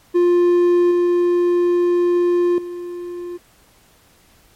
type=tone with level steps; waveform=triangle; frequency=351.2 Hz; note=F4; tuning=10 cents sharp; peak=-9 / -11 / -24 dBFS; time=0.14-3.38 s; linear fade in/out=20 ms; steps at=0.91 / 2.58 s; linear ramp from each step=2 ms; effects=pink hiss -53 dBFS RMS until 4.55 s + MP3 64 kbps